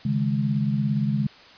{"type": "chord", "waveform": "sine", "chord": "C# suspended second", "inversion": "none", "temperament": "just", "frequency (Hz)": [138.59, 155.92, 207.9], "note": ["C#3", "D#3", "G#3"], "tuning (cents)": [0, 4, 2], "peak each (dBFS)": [-24, -28, -24], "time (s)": [0.05, 1.27], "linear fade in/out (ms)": 5, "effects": ["white hiss -48 dBFS RMS until 1.57 s", "resampled to 11025 Hz"]}